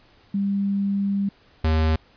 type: tone pair in turn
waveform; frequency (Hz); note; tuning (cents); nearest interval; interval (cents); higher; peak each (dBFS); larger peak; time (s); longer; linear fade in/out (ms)
sine / square; 198.9 / 79.16; G3 / D#2; +25 / +30; octave + major third; 1595; first; -20 / -18; second; 0.34-1.29 / 1.64-1.96; first; 5
effects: pink hiss -56 dBFS RMS until 2.16 s + resampled to 11025 Hz